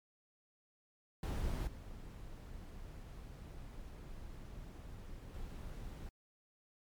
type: noise with level steps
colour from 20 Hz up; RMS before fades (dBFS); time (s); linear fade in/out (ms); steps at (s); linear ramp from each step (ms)
brown; -37 / -49 / -46; 1.23-6.09; 2; 1.67 / 5.34; 2
effects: MP3 96 kbps